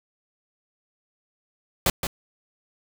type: noise with echo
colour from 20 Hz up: pink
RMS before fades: -20 dBFS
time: 1.86-1.9 s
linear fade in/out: 2 ms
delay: 170 ms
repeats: 1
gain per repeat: -7 dB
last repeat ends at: 2.07 s
effects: none